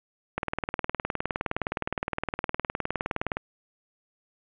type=click train; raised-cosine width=0.5 ms; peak=-12 dBFS; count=59; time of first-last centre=0.38-3.37 s; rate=19.4 Hz; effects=resampled to 8000 Hz + 9-bit